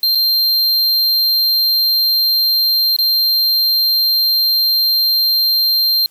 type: tone with dropouts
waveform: square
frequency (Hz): 4170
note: C8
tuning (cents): -7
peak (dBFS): -12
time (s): 0.03-6.06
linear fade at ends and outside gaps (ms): 1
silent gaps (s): 0.149-0.154 / 2.964-2.987
effects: white hiss -53 dBFS RMS until 6.1 s